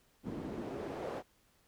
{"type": "noise with band-pass filter sweep", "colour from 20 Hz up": "pink", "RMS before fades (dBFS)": -41, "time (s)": [0.23, 1.23], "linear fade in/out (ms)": 50, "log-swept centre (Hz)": [230, 580], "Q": 1.5, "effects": ["pink hiss -70 dBFS RMS until 1.67 s"]}